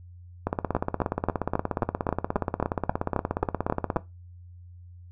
two click trains, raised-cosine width 1 ms, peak -11 / -9 dBFS, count 60 / 13, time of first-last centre 0.47-3.961 / 0.75-3.967 s, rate 16.9 / 3.73 Hz, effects noise-tail reverb RT60 0.2 s tail -17 dB re dry + added 88 Hz sine -44 dBFS peak until 5.11 s

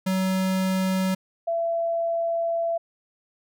square / sine tone pair in turn, 188.4 / 671.4 Hz, F#3 / E5, +32 / +32 cents, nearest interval octave + minor seventh, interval 2200 cents, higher second, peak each -22 dBFS, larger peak neither, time 0.06-1.15 / 1.47-2.78 s, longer second, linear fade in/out 10 ms, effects none

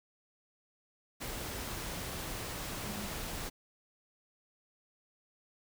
sine tone in noise, 206.6 Hz, G#3, 9 cents flat, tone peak -43 dBFS, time 2.85-3.07 s, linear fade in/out 20 ms, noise pink, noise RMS -40 dBFS, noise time 1.2-3.5 s, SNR -6 dB, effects none

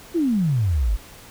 sine exponential sweep, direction down, 361.7 to 45.46 Hz, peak -17 dBFS, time 0.14-0.97 s, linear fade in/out 20 ms, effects pink hiss -44 dBFS RMS until 1.3 s

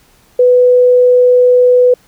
sine tone, 496.5 Hz, B4, 9 cents sharp, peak -4 dBFS, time 0.39-1.94 s, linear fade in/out 5 ms, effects pink hiss -49 dBFS RMS until 2.07 s

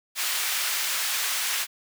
pink high-pass noise, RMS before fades -27 dBFS, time 0.15-1.67 s, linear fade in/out 50 ms, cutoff 1700 Hz, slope 12 dB/octave, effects none

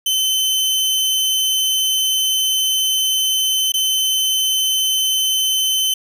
sawtooth tone with dropouts, 3063 Hz, G7, 41 cents flat, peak -12 dBFS, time 0.06-5.94 s, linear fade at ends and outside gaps 5 ms, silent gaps 3.721-3.739 s, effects none

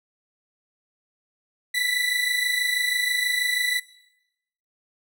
30% pulse tone pair together, 1962.8 / 1989 Hz, B6 / B6, -11 / +12 cents, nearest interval unison, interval 23 cents, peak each -22 dBFS, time 1.74-3.8 s, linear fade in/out 10 ms, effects noise-tail reverb RT60 0.9 s tail -20 dB re dry

